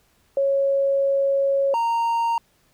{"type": "tone pair in turn", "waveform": ["sine", "triangle"], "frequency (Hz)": [551, 926.7], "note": ["C#5", "A#5"], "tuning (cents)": [-11, -10], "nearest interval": "major sixth", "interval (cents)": 901, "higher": "second", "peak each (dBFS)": -17, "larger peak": "neither", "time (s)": [[0.37, 1.74], [1.74, 2.38]], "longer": "first", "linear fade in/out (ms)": 2, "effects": ["pink hiss -62 dBFS RMS until 2.73 s"]}